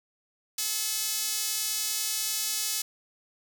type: tone with high-pass filter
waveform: sawtooth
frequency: 430.4 Hz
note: A4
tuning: 38 cents flat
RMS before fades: -30 dBFS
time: 0.58-2.82 s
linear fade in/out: 5 ms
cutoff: 5500 Hz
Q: 0.85
effects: none